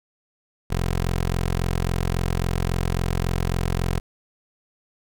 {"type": "tone", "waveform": "15% pulse", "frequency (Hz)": 43.65, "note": "F1", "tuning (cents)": 0, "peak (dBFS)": -15, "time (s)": [0.7, 4], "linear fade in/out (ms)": 10, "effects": []}